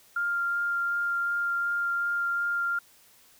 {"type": "tone with vibrato", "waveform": "sine", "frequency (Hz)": 1396.9, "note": "F6", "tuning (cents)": 0, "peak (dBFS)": -25, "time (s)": [0.16, 2.79], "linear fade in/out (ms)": 5, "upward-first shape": "sine", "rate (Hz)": 2.7, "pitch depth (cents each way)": 8, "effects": ["white hiss -58 dBFS RMS until 3.39 s"]}